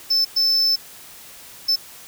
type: tone bursts at uneven times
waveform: triangle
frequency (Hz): 5274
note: E8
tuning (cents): 0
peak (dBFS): -14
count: 3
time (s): 0.1-0.25 / 0.36-0.76 / 1.68-1.76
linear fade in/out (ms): 10
effects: white hiss -42 dBFS RMS until 2.07 s